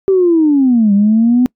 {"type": "linear two-way sweep", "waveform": "sine", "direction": "down then up", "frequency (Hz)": [392, 197.6, 253.5], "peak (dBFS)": -6, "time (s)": [0.08, 1.46], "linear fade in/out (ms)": 0, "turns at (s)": 0.93, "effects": ["noise-tail reverb RT60 0.1 s tail -26 dB re dry", "tanh soft clip ceiling -2 dBFS"]}